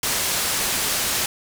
white low-pass noise, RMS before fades -23 dBFS, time 0.03-1.26 s, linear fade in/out 2 ms, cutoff 11000 Hz, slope 12 dB/octave, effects none

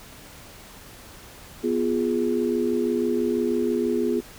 sine chord, F diminished, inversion second, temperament equal, 246.9 / 349.2 / 415.3 Hz, Cb4 / F4 / Ab4, 0 / 0 / 0 cents, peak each -25 / -25 / -25 dBFS, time 1.63-4.21 s, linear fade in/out 20 ms, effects pink hiss -45 dBFS RMS until 4.38 s

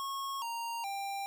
square tone with pitch steps, 1094 / 930.6 / 791.7 Hz, C#6 / A#5 / G5, -23 / -3 / +17 cents, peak -36 dBFS, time 0-1.26 s, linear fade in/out 0 ms, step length 420 ms, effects none

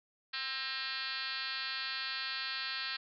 sine tone with frequency modulation, 2960 Hz, F#7, in tune, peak -35 dBFS, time 0.33-2.97 s, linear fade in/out 10 ms, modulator 273 Hz, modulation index 6, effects none

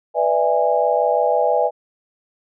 sine chord, E dominant seventh, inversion second, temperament just, 494.4 / 593.3 / 659.3 / 824.1 Hz, B4 / D5 / E5 / G#5, +2 / +18 / 0 / -14 cents, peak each -20 dBFS, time 0.14-1.71 s, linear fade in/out 50 ms, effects none

